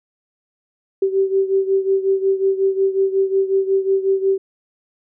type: beating tone pair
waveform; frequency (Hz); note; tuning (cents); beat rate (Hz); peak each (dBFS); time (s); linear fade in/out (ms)
sine; 385.6 / 391.1; G4 / G4; -28 / -4; 5.5; -16 / -20; 1.02-4.38; 5
effects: none